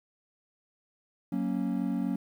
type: chord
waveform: triangle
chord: F# major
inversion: none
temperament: equal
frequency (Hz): 185 / 233.1 / 277.2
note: F#3 / A#3 / C#4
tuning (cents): 0 / 0 / 0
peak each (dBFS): -30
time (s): 1.32-2.16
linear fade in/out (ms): 5
effects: 10-bit